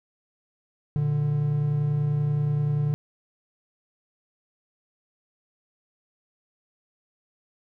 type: tone pair together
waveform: triangle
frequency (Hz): 117.55 / 147.9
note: A#2 / D3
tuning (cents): +15 / +13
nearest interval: major third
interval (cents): 398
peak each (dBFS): -28 / -20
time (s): 0.96-2.94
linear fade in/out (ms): 0
effects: none